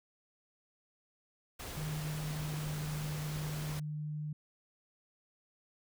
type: noise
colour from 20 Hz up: pink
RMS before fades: -44 dBFS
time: 1.59-3.8 s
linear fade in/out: 10 ms
type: tone with pitch glide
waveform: sine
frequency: 152.7 to 151.03 Hz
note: D#3 to D3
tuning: -32 to +49 cents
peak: -36 dBFS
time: 1.77-4.33 s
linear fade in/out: 5 ms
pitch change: -19 cents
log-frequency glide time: 2.22-2.8 s
effects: none